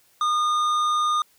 sine tone with tanh clipping, 1220 Hz, D#6, 34 cents flat, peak -21 dBFS, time 0.21-1.22 s, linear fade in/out 2 ms, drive 11 dB, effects white hiss -60 dBFS RMS until 1.38 s

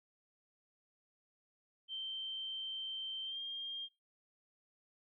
sine tone with pitch glide, 3123 to 3209 Hz, G7 to G7, -7 to +40 cents, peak -39 dBFS, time 1.88-3.89 s, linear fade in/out 50 ms, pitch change +47 cents, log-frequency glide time 3.24-3.4 s, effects noise-tail reverb RT60 0.2 s tail -22 dB re dry

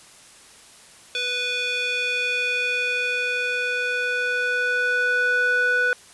square tone with band-pass filter sweep, 493.9 Hz, B4, in tune, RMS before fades -23 dBFS, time 1.15-5.93 s, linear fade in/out 0 ms, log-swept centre 3100 to 1400 Hz, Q 3.1, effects white hiss -48 dBFS RMS until 6.13 s + resampled to 24000 Hz

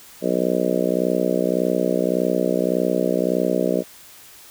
harmonic tone, 61.74 Hz, B1, in tune, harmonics 3 / 4 / 5 / 6 / 7 / 8 / 9 / 10, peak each -26 / -26 / -26 / -26 / -26 / -26 / -26 / -26 dBFS, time 0.21-3.84 s, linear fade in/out 50 ms, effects white hiss -45 dBFS RMS until 4.5 s

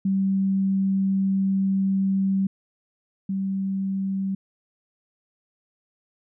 sine tone pair in turn, 193.4 / 193.4 Hz, G3 / G3, -23 / -23 cents, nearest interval unison, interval 0 cents, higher neither, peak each -19 / -23 dBFS, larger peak first, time 0.05-2.47 / 3.29-4.35 s, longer first, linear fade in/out 5 ms, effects none

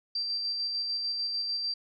sine tone with tremolo, 4699 Hz, D8, in tune, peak -28 dBFS, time 0.15-1.74 s, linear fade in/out 5 ms, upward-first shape square, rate 6.7 Hz, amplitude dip 25%, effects none

